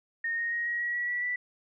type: tone with pitch steps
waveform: sine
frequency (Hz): 1845 / 1862.1 / 1879.4 / 1896.9 / 1914.5 / 1932.3 / 1950.2 / 1968.3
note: A#6 / A#6 / A#6 / A#6 / A#6 / B6 / B6 / B6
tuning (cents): -18 / -2 / +14 / +30 / +46 / -38 / -22 / -6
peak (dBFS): -28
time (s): 0.24-1.36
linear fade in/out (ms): 5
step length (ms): 140
effects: none